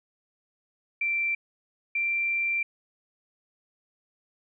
sine tone pair in turn, 2349 / 2358 Hz, D7 / D7, 0 / +6 cents, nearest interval unison, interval 6 cents, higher second, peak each -24 dBFS, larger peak neither, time 1.01-1.35 / 1.95-2.63 s, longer second, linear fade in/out 5 ms, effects none

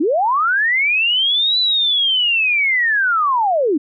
sine linear two-way sweep, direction up then down, 268.1 to 4019 to 268.1 Hz, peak -13 dBFS, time 0-3.78 s, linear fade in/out 10 ms, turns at 1.59 s, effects none

